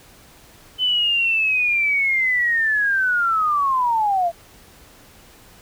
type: linear sweep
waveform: sine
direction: down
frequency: 3040 to 661 Hz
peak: -16 dBFS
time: 0.78-4.32 s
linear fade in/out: 50 ms
effects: pink hiss -48 dBFS RMS until 5.61 s